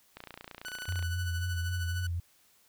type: click train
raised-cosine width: 0.3 ms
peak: -27 dBFS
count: 26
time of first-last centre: 0.17-1.026 s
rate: 29.2 Hz
type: tone with tremolo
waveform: sawtooth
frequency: 1488 Hz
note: F#6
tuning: 9 cents sharp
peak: -33 dBFS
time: 0.65-2.07 s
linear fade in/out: 5 ms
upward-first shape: sine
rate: 13 Hz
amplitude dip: 55%
type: tone with vibrato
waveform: sine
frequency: 88.1 Hz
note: F2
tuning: 16 cents sharp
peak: -30 dBFS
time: 0.88-2.2 s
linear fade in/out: 5 ms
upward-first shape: sine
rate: 3.8 Hz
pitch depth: 55 cents each way
effects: white hiss -65 dBFS RMS until 2.68 s